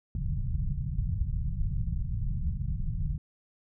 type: low-pass noise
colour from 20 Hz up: pink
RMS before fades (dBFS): -30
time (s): 0.15-3.18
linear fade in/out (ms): 2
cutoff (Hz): 170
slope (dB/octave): 48
effects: none